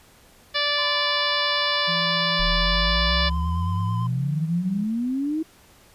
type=harmonic tone; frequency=583 Hz; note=D5; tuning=13 cents flat; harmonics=1 / 2 / 3 / 4 / 5 / 6 / 7 / 8 / 9; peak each=-30 / -30 / -27 / -31 / -30 / -27 / -30 / -31 / -32 dBFS; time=0.54-3.3 s; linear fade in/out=20 ms
type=tone with vibrato; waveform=triangle; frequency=1026 Hz; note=C6; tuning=34 cents flat; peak=-29 dBFS; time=0.78-4.07 s; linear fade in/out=5 ms; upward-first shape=sine; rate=9 Hz; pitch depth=31 cents each way
type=tone with pitch glide; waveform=sine; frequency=169.3 to 172.36 Hz; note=E3 to F3; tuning=+46 to -22 cents; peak=-29 dBFS; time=1.87-4.85 s; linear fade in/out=20 ms; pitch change=+32 cents; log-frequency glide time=3.47-4.28 s
type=exponential sweep; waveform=sine; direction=up; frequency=36.08 to 324.5 Hz; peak=-22 dBFS; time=2.39-5.43 s; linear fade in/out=10 ms
effects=pink hiss -53 dBFS RMS until 5.94 s + resampled to 32000 Hz